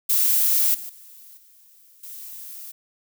violet noise with level steps, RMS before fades -19 / -35 / -46 / -53 / -38 dBFS, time 0.09-2.72 s, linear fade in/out 10 ms, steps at 0.74 / 0.89 / 1.37 / 2.03 s, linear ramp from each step 5 ms, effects none

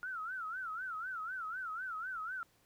sine tone with vibrato, 1396.9 Hz, F6, in tune, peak -38 dBFS, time 0.03-2.43 s, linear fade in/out 0 ms, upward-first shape sine, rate 4 Hz, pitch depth 180 cents each way, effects pink hiss -70 dBFS RMS until 2.65 s

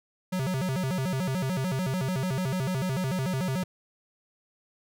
square tone with vibrato, 156.2 Hz, D#3, 7 cents sharp, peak -27 dBFS, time 0.32-3.64 s, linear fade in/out 10 ms, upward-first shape square, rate 6.8 Hz, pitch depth 290 cents each way, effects none

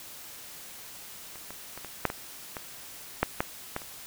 clicks, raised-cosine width 0.5 ms, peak -30 / -25 / -25 / -25 / -8 / -18 / -20 / -7 / -10 / -15 / -30 dBFS, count 11, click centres 1.357 / 1.506 / 1.776 / 1.847 / 2.053 / 2.101 / 2.568 / 3.23 / 3.405 / 3.764 / 3.818 s, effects white hiss -45 dBFS RMS until 4.06 s

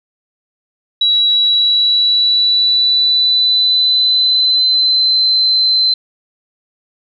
sine tone with pitch glide, 3898 to 4075 Hz, B7 to C8, -23 to -47 cents, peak -9 dBFS, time 1.01-5.94 s, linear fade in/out 5 ms, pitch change +76 cents, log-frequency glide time 1.35-5.2 s, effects none

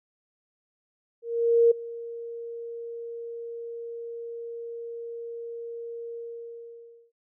sine tone with ADSR envelope, 466.2 Hz, A#4, in tune, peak -14 dBFS, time 1.22-7.12 s, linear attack 490 ms, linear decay 9 ms, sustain -20 dB, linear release 960 ms, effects none

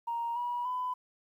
sine tone with pitch steps, 935 / 968 / 1002.1 Hz, A#5 / B5 / B5, +5 / -35 / +25 cents, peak -30 dBFS, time 0.07-0.94 s, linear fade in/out 10 ms, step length 290 ms, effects tanh soft clip ceiling -26 dBFS + 11-bit

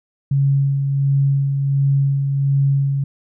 sine tone with tremolo, 138.59 Hz, C#3, in tune, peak -12 dBFS, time 0.31-3.04 s, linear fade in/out 5 ms, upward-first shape sine, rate 1.4 Hz, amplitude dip 40%, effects none

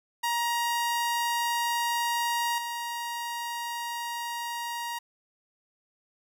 sawtooth tone with level steps, 944 Hz, A#5, 22 cents sharp, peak -22 / -28 dBFS, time 0.23-4.99 s, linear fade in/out 10 ms, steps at 2.58 s, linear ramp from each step 2 ms, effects none

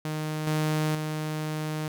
sawtooth tone with level steps, 154.5 Hz, D#3, 12 cents flat, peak -25 / -20 / -25 dBFS, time 0.05-1.88 s, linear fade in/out 2 ms, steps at 0.47 / 0.95 s, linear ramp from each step 2 ms, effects none

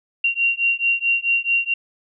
sine beating tone pair, 2756 / 2760.6 Hz, F7 / F7, -24 / -21 cents, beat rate 4.6 Hz, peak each -20 dBFS, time 0.24-1.74 s, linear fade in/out 5 ms, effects none

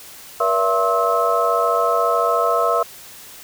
sine tone cluster, 478.6 / 577 / 671 / 1066 / 1296 Hz, A#4 / D5 / E5 / C6 / E6, +46 / -31 / +31 / +32 / -30 cents, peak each -22 / -25 / -20 / -22 / -20 dBFS, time 0.4-2.83 s, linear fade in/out 5 ms, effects white hiss -40 dBFS RMS until 3.43 s

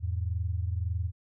sine tone pair together, 84 / 105.83 Hz, E2 / G#2, +33 / +33 cents, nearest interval major third, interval 400 cents, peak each -29 / -33 dBFS, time 0-1.12 s, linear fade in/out 50 ms, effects none

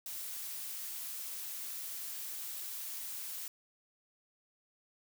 blue noise, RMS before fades -42 dBFS, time 0.06-3.48 s, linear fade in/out 2 ms, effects none

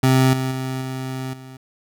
25% pulse tone with level steps, 130.81 Hz, C3, in tune, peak -9 / -17 / -20 / -22 / -33 dBFS, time 0.03-1.57 s, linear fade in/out 5 ms, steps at 0.33 / 0.51 / 0.81 / 1.33 s, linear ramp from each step 5 ms, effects none

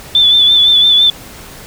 sine tone with vibrato, 3500 Hz, A7, 10 cents flat, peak -5 dBFS, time 0.15-1.1 s, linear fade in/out 2 ms, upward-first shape sine, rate 5.9 Hz, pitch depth 39 cents each way, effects pink hiss -33 dBFS RMS until 1.66 s

